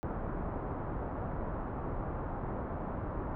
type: low-pass noise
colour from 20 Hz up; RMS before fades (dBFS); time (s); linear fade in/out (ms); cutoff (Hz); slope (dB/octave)
pink; -37; 0.03-3.35; 0; 1200; 24
effects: none